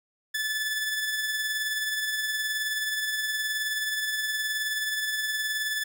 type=tone with tremolo; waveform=sawtooth; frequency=1737 Hz; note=A6; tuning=23 cents flat; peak=-22 dBFS; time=0.34-5.84 s; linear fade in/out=10 ms; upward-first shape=sine; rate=19 Hz; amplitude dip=35%; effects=none